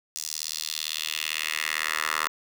10% pulse tone with high-pass filter sweep, 77.78 Hz, D#2, in tune, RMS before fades -30 dBFS, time 0.16-2.28 s, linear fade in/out 0 ms, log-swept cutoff 6000 to 1300 Hz, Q 2, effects none

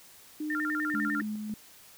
sine tone with pitch glide, 304 to 294.2 Hz, D#4 to D4, -40 to +3 cents, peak -31 dBFS, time 0.4-1.22 s, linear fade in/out 5 ms, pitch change -57 cents, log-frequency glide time 0.89-0.97 s
sine tone with vibrato, 1584 Hz, G6, 18 cents sharp, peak -30 dBFS, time 0.5-1.21 s, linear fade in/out 2 ms, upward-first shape square, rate 10 Hz, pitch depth 230 cents each way
sine tone with tremolo, 212.9 Hz, G#3, 43 cents sharp, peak -31 dBFS, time 0.94-1.54 s, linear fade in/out 2 ms, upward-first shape square, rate 3.6 Hz, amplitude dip 30%
effects white hiss -54 dBFS RMS until 1.97 s

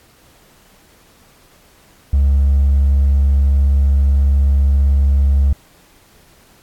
triangle tone with hard clipping, 69.3 Hz, C#2, in tune, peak -9 dBFS, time 2.13-5.53 s, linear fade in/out 5 ms, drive 2 dB, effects pink hiss -50 dBFS RMS until 6.62 s + AAC 64 kbps

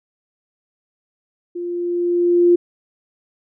sine tone with level ramp, 349.2 Hz, F4, in tune, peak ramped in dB -24 to -8 dBFS, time 1.55-2.56 s, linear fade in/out 10 ms, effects none

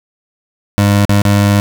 25% pulse tone with dropouts, 101.6 Hz, G#2, 38 cents flat, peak -4 dBFS, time 0.78-1.6 s, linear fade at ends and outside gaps 0 ms, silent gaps 1.052-1.094 / 1.219-1.252 s, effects none

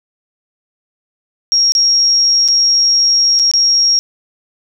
sine tone with dropouts, 5588 Hz, F8, in tune, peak -8 dBFS, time 1.52-3.99 s, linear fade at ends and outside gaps 0 ms, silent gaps 1.721-1.751 / 2.479-2.485 / 3.391-3.396 / 3.514-3.537 s, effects none

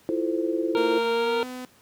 sine chord, F major seventh, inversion third, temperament equal with one note detuned, 329.6 / 349.2 / 440 / 520.2 Hz, E4 / F4 / A4 / C5, 0 / 0 / 0 / -10 cents, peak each -26 / -28 / -31 / -31 dBFS, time 0.09-0.98 s, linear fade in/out 0 ms
harmonic tone, 464.1 Hz, A#4, 8 cents flat, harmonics 1 / 2 / 3 / 5 / 6 / 7 / 8 / 9, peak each -23 / -29 / -33 / -37 / -39 / -40 / -41 / -42 dBFS, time 0.75-1.43 s, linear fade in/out 0 ms
sawtooth tone with pitch glide, 228.9 to 252.5 Hz, A#3 to B3, -31 to +39 cents, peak -30 dBFS, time 0.77-1.65 s, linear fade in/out 0 ms, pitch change +170 cents, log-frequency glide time 1.12-1.44 s
effects pink hiss -57 dBFS RMS until 1.81 s + high-pass 100 Hz 12 dB/octave

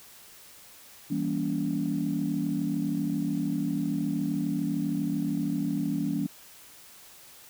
sine chord, E diminished seventh, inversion none, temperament just, 164.81 / 197.78 / 237.3 / 284.8 Hz, E3 / G3 / Bb3 / Db4, 0 / +16 / +31 / +47 cents, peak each -32 / -32 / -32 / -29 dBFS, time 1.1-6.27 s, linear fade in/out 10 ms, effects tanh soft clip ceiling -17 dBFS + white hiss -51 dBFS RMS until 7.49 s

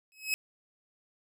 sawtooth tone with exponential growth, 2561 Hz, D#7, 49 cents sharp, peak -21 dBFS, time 0.12-0.34 s, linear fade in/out 0 ms, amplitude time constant 47 ms, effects none

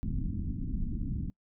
pink low-pass noise, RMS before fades -33 dBFS, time 0.03-1.3 s, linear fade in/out 0 ms, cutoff 280 Hz, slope 48 dB/octave, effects noise-tail reverb RT60 0.1 s tail -26 dB re dry

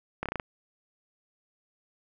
slowing click train, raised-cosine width 0.5 ms, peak -16 dBFS, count 6, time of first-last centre 0.23-0.398 s, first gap 27 ms, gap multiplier 1.11, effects none

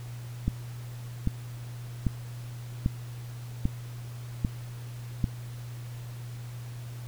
click train, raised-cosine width 5 ms, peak -12 dBFS, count 7, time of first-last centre 0.48-5.242 s, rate 1.26 Hz, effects added 120 Hz sine -37 dBFS peak until 7.07 s + pink hiss -51 dBFS RMS until 7.07 s

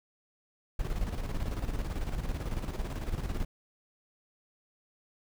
brown noise with tremolo, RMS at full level -31 dBFS, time 0.79-3.45 s, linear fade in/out 5 ms, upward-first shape square, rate 18 Hz, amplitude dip 55%, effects none

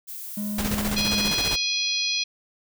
violet noise, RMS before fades -36 dBFS, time 0.07-0.93 s, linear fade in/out 20 ms
triangle tone, 207.7 Hz, G#3, in tune, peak -25 dBFS, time 0.37-1.31 s, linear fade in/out 5 ms
pink noise with tremolo, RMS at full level -27 dBFS, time 0.58-1.56 s, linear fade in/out 5 ms, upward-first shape square, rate 15 Hz, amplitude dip 50%
harmonic tone, 830.6 Hz, G#5, in tune, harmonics 3 / 4 / 5 / 6 / 7, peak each -29 / -29 / -26 / -32 / -33 dBFS, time 0.96-2.24 s, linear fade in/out 10 ms
effects none

